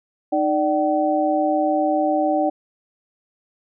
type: tone cluster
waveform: sine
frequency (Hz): 307.9 / 589 / 762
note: D#4 / D5 / G5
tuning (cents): -18 / +5 / -49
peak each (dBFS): -21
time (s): 0.32-2.5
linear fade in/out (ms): 10
effects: none